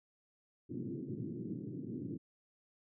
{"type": "band-pass noise", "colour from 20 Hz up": "white", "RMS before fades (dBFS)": -42, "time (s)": [0.69, 2.18], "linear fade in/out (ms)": 20, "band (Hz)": [110, 360], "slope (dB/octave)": 48, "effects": []}